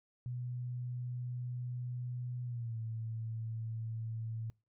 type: tone with pitch glide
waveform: sine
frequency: 123.4 to 112.51 Hz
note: B2 to A2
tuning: -1 to +39 cents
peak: -37 dBFS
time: 0.26-4.5 s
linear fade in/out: 0 ms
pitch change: -160 cents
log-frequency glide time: 2.44-2.78 s
effects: noise-tail reverb RT60 0.3 s tail -25 dB re dry